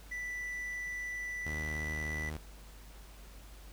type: tone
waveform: triangle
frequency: 1975.5 Hz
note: B6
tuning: in tune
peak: -35 dBFS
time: 0.11-2.3 s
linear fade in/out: 10 ms
type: tone with vibrato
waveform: sawtooth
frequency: 76.7 Hz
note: D#2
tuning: 24 cents flat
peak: -34 dBFS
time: 1.46-2.37 s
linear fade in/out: 5 ms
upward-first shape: sine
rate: 9.5 Hz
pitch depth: 20 cents each way
effects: added 50 Hz sine -50 dBFS peak until 3.72 s + pink hiss -57 dBFS RMS until 3.72 s